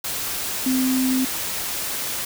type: tone in noise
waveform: sine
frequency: 259.1 Hz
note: C4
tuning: 17 cents flat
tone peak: -18 dBFS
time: 0.66-1.25 s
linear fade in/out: 5 ms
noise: white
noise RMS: -27 dBFS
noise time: 0.04-2.25 s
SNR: +6 dB
effects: none